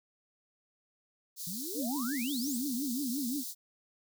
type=high-pass noise; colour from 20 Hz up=white; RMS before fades=-40 dBFS; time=1.36-3.55 s; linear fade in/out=50 ms; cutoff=3900 Hz; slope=48 dB/octave
type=exponential sweep; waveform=sine; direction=up; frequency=160 to 8500 Hz; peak=-40 dBFS; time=1.47-2.57 s; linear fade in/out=2 ms
type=tone with vibrato; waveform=sine; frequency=261.3 Hz; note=C4; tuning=2 cents flat; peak=-32 dBFS; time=1.74-3.44 s; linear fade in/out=50 ms; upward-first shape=triangle; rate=5.7 Hz; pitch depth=250 cents each way
effects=none